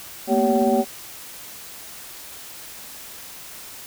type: tone cluster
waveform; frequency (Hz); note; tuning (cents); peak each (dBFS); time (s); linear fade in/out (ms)
sine; 224.6 / 241.7 / 387.1 / 564 / 761; A3 / B3 / G4 / C#5 / F#5; +36 / -37 / -22 / +30 / +48; -22; 0.27-0.85; 50
effects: tanh soft clip ceiling -6 dBFS + white hiss -39 dBFS RMS until 3.86 s